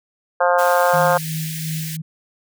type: harmonic tone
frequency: 176.7 Hz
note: F3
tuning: 21 cents sharp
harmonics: 3 / 4 / 5 / 6 / 7 / 8 / 9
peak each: -17 / -19 / -21 / -23 / -24 / -25 / -26 dBFS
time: 0.4-1.18 s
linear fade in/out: 10 ms
type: high-pass noise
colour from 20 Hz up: white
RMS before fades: -31 dBFS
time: 0.58-1.97 s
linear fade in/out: 10 ms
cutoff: 1600 Hz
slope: 96 dB/octave
type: tone with tremolo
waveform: sine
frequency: 158.6 Hz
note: D#3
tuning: 33 cents sharp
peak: -22 dBFS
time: 0.93-2.02 s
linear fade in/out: 10 ms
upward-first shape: sine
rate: 2.8 Hz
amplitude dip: 45%
effects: none